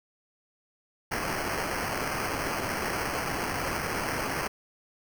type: noise with sample-and-hold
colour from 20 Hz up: violet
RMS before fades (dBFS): -31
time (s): 1.11-4.48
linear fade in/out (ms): 10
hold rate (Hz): 3675
effects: none